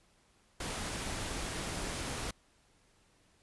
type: noise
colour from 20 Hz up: pink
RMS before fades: -38 dBFS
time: 0.6-2.31 s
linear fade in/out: 5 ms
effects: pink hiss -68 dBFS RMS until 3.42 s + resampled to 24000 Hz